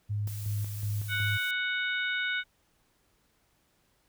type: tone with tremolo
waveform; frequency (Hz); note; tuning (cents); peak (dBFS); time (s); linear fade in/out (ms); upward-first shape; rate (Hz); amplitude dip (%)
sine; 103.83; G#2; 0; -28; 0.09-1.38; 20; square; 2.7; 50
type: noise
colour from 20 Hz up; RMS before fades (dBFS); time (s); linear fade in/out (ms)
blue; -45; 0.27-1.51; 2
type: harmonic tone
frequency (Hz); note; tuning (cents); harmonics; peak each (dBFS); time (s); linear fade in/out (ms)
740; F#5; 0; 2 / 3 / 4 / 5; -30 / -34 / -40 / -37; 1.08-2.44; 50
effects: pink hiss -70 dBFS RMS until 4.08 s

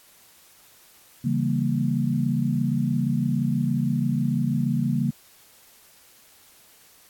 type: chord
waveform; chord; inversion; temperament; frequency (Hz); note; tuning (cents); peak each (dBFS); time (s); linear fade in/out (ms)
sine; C# diminished seventh; none; equal; 138.59 / 164.81 / 196 / 233.1; C#3 / E3 / G3 / Bb3; 0 / 0 / 0 / 0; -25 / -28 / -28 / -25; 1.24-5.11; 10
effects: white hiss -54 dBFS RMS until 7.09 s + AAC 64 kbps

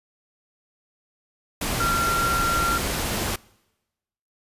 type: tone in noise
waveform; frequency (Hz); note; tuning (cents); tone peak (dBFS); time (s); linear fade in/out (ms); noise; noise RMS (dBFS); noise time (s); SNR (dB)
sine; 1375; F6; -27; -21; 1.8-2.78; 5; pink; -26; 1.61-3.36; +2
effects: noise-tail reverb RT60 1.0 s tail -24 dB re dry + resampled to 32000 Hz

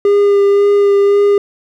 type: tone with vibrato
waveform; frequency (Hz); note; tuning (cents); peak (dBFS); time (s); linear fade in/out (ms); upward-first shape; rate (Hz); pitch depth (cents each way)
triangle; 403.6; G#4; -49; -5; 0.05-1.38; 2; sine; 1.9; 14
effects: none

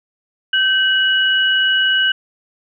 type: tone pair together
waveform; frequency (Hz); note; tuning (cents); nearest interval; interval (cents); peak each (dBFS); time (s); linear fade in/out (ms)
sine; 1546.7 / 2930; G6 / F#7; -24 / -18; major seventh; 1106; -15; 0.53-2.12; 5
effects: none

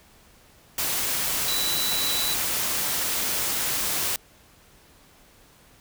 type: tone in noise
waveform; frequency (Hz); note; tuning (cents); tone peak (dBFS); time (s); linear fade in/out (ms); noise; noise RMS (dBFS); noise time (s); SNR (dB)
sine; 3951; B7; 0; -27; 1.48-2.34; 2; white; -26; 0.78-4.16; -4
effects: pink hiss -55 dBFS RMS until 5.8 s

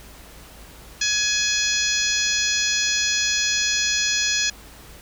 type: harmonic tone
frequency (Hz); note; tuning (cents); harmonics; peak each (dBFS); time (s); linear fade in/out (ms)
840; G#5; +19; 2 / 3 / 4 / 5 / 6 / 7 / 8; -27 / -27 / -27 / -27 / -27 / -27 / -27; 1.01-4.5; 5
effects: added 54 Hz sine -46 dBFS peak until 5.01 s + pink hiss -45 dBFS RMS until 5.01 s

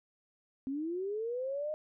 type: linear sweep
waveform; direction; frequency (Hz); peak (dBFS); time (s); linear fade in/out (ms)
sine; up; 260 to 622.3; -33; 0.67-1.74; 0
effects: none

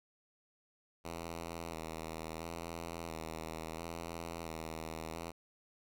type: tone with vibrato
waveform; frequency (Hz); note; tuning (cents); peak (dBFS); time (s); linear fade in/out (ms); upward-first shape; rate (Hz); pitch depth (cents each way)
5% pulse; 82; E2; -9; -30; 1.04-5.32; 20; square; 0.73; 33
effects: none

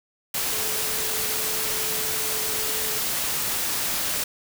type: tone in noise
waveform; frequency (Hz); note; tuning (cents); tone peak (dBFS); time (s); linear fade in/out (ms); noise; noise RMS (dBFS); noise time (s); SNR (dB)
sine; 435.3; A4; -19; -37; 0.52-2.99; 5; white; -26; 0.34-4.24; -14
effects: none

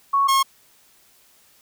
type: tone pair in turn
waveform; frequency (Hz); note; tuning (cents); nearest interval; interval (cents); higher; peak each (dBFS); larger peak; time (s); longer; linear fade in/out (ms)
sine / 45% pulse; 1108.7 / 1082.8; C#6 / C#6; 0 / -41; unison; 41; first; -15; neither; 0.13-0.28 / 0.28-0.43; neither; 10
effects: white hiss -56 dBFS RMS until 1.61 s

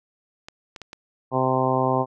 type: clicks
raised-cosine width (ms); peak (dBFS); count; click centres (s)
0.2; -20; 4; 0.485 / 0.762 / 0.817 / 0.931
type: harmonic tone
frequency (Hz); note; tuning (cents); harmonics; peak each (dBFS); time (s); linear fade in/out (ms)
130; C3; -11; 1 / 2 / 3 / 4 / 5 / 6 / 7 / 8; -27 / -27 / -27 / -27 / -27 / -27 / -27 / -27; 1.31-2.06; 50
effects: none

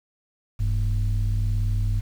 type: tone pair together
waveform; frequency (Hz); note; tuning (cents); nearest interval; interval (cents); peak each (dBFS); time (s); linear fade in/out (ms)
sine; 41.3 / 102.7; E1 / G#2; +4 / -19; octave + major third; 1577; -21; 0.59-2.01; 20
effects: tanh soft clip ceiling -17 dBFS + 8-bit

